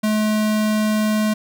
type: tone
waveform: square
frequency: 214.3 Hz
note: A3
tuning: 45 cents flat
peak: -17 dBFS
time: 0.03-1.34 s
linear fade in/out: 10 ms
effects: none